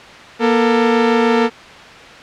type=tone pair together; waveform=sawtooth; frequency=237.3 / 447.9 Hz; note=A#3 / A4; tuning=+31 / +31 cents; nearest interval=major seventh; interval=1100 cents; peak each=-10 dBFS; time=0.39-1.5 s; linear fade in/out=50 ms; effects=white hiss -36 dBFS RMS until 2.22 s + low-pass 3000 Hz 12 dB/octave